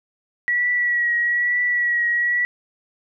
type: tone with vibrato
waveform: sine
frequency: 1930 Hz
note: B6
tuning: 40 cents flat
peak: -17 dBFS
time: 0.48-2.45 s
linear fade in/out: 0 ms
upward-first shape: triangle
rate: 1.1 Hz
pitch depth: 31 cents each way
effects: none